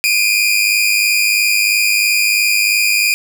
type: tone pair together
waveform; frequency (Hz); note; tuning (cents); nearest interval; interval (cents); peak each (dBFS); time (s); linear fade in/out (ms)
sawtooth; 2383 / 2486; D7 / D#7; +25 / -2; minor second; 73; -11; 0.04-3.14; 0
effects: none